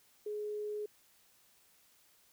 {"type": "tone", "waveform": "sine", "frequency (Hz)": 420, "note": "G#4", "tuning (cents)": 19, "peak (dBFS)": -36, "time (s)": [0.26, 0.86], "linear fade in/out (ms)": 5, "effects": ["white hiss -67 dBFS RMS until 2.32 s"]}